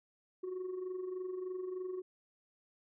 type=tone with amplitude modulation; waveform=sine; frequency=368.9 Hz; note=F#4; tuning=5 cents flat; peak=-33 dBFS; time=0.43-2.02 s; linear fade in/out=10 ms; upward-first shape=sine; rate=23.3 Hz; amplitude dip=60%; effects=tanh soft clip ceiling -35 dBFS